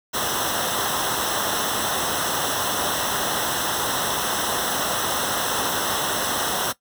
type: noise with comb filter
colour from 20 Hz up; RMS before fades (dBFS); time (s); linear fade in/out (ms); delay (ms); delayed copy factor
pink; -24; 0.13-6.73; 20; 0.43; -0.85
effects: noise-tail reverb RT60 0.1 s tail -17 dB re dry + high-pass 60 Hz 12 dB/octave